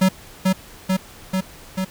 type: tone with echo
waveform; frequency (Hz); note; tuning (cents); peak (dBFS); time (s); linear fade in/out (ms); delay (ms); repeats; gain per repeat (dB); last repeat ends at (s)
square; 188.1; F#3; +29; -13; 0.01-0.09; 10; 440; 4; -2; 1.85
effects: pink hiss -43 dBFS RMS until 1.9 s